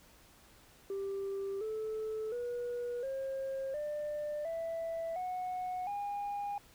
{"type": "tone with pitch steps", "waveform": "sine", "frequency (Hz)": [392.9, 435.9, 483.7, 536.7, 595.5, 660.8, 733.2, 813.5], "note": ["G4", "A4", "B4", "C5", "D5", "E5", "F#5", "G#5"], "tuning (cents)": [4, -16, -36, 44, 24, 4, -16, -36], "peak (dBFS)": -33, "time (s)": [0.9, 6.58], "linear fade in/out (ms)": 2, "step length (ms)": 710, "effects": ["tanh soft clip ceiling -33 dBFS", "pink hiss -61 dBFS RMS until 6.74 s"]}